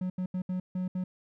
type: tone bursts at uneven times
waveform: triangle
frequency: 183.4 Hz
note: F#3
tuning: 15 cents flat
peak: -27 dBFS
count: 6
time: 0.01-0.1 / 0.18-0.26 / 0.34-0.42 / 0.49-0.6 / 0.75-0.88 / 0.95-1.04 s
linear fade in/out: 5 ms
effects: none